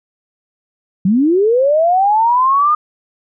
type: linear sweep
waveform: sine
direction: up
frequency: 175.7 to 1231 Hz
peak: -9 dBFS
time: 1.05-2.75 s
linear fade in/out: 5 ms
effects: none